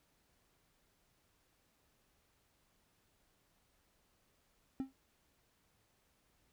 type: tone with exponential decay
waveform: triangle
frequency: 266.3 Hz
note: C4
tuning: 31 cents sharp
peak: -30 dBFS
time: 4.8-4.93 s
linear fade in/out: 0 ms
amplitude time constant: 27 ms
effects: pink hiss -75 dBFS RMS until 6.52 s